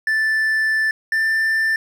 triangle tone pair in turn, 1760 / 1779.4 Hz, A6 / A6, 0 / +19 cents, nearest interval unison, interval 19 cents, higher second, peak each -14 dBFS, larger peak neither, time 0.07-0.91 / 1.12-1.76 s, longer first, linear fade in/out 2 ms, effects none

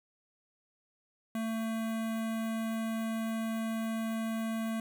square tone with notch filter, 224.1 Hz, A3, 32 cents sharp, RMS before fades -34 dBFS, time 1.35-4.8 s, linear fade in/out 2 ms, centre 5000 Hz, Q 1.3, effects 11-bit

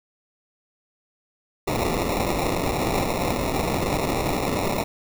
blue noise with sample-and-hold, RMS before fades -24 dBFS, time 1.67-4.84 s, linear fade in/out 10 ms, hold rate 1575 Hz, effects none

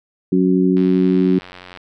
harmonic tone, 92.5 Hz, F#2, in tune, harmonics 2 / 3 / 4, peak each -15 / -16 / -18 dBFS, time 0.32-1.39 s, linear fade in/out 5 ms
click train, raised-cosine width 0.3 ms, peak -20 dBFS, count 92, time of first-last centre 0.77-1.773 s, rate 90.7 Hz
effects none

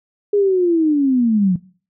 sine linear sweep, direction down, 415.3 to 174.61 Hz, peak -12 dBFS, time 0.33-1.56 s, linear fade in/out 5 ms, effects noise-tail reverb RT60 0.4 s tail -20 dB re dry

